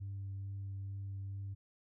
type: tone with vibrato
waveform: sine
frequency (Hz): 98.2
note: G2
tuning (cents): +4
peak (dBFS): -38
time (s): 0-1.55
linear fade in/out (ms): 20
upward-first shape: triangle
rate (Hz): 2.3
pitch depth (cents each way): 12
effects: tanh soft clip ceiling -37 dBFS